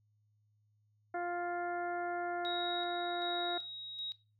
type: harmonic tone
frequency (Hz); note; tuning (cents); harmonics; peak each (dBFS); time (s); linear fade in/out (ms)
350.2; F4; +5; 1 / 2 / 3 / 4 / 5 / 6; -40 / -37 / -52 / -44 / -50 / -55; 1.14-3.58; 5
type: tone with tremolo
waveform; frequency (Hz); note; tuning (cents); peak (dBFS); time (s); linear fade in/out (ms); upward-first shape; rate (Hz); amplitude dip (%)
sine; 3800; A#7; +33; -38; 2.45-4.12; 0; square; 1.3; 45
effects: noise-tail reverb RT60 0.3 s tail -17 dB re dry + added 105 Hz sine -70 dBFS peak until 4.39 s